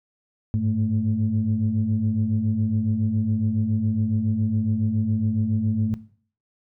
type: tone cluster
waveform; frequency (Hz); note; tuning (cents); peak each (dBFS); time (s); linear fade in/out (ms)
sine; 101.6 / 108.8 / 220; G#2 / A2 / A3; -38 / -19 / 0; -24; 0.54-5.94; 0
effects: noise-tail reverb RT60 0.5 s tail -17 dB re dry + tanh soft clip ceiling -12 dBFS